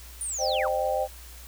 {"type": "linear sweep", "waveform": "sine", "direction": "down", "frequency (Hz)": [9640, 823], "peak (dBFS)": -29, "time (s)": [0.21, 0.68], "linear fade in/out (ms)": 0}
{"type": "chord", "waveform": "sine", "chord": "C minor", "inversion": "none", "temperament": "equal with one note detuned", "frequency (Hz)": [523.3, 609.8, 784], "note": ["C5", "Eb5", "G5"], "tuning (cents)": [0, -35, 0], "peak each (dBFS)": -28, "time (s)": [0.38, 1.08], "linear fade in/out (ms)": 50}
{"effects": ["added 60 Hz sine -44 dBFS peak until 1.47 s", "white hiss -48 dBFS RMS until 1.47 s"]}